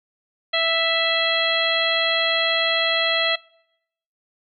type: harmonic tone with a mistuned harmonic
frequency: 659.3 Hz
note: E5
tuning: in tune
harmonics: 1 / 2 / 3 / 4 / 5 / 6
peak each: -24 / -29 / -24 / -28 / -23 / -26 dBFS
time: 0.53-3.36 s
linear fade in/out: 10 ms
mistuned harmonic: 6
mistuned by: +58 cents
effects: noise-tail reverb RT60 0.8 s tail -24 dB re dry